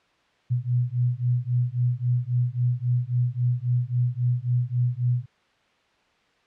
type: beating tone pair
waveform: sine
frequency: 121.1 / 124.8 Hz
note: B2 / B2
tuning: -34 / +19 cents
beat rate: 3.7 Hz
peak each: -24 dBFS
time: 0.5-5.26 s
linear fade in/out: 20 ms
effects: white hiss -63 dBFS RMS until 6.46 s + low-pass 3000 Hz 12 dB/octave